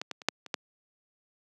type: clicks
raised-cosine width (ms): 0.2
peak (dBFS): -17 / -17 / -27 / -6 / -25 / -11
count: 6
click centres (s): 0.015 / 0.113 / 0.218 / 0.286 / 0.463 / 0.542
effects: high-pass 200 Hz 12 dB/octave